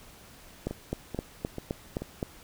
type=two click trains; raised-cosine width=2 ms; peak=-21 / -16 dBFS; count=4 / 7; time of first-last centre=0.71-2.02 / 0.67-2.228 s; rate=2.29 / 3.85 Hz; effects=pink hiss -52 dBFS RMS until 2.43 s